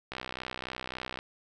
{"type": "click train", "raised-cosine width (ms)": 0.3, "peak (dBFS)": -20, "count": 69, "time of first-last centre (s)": [0.12, 1.189], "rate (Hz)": 63.6, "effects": []}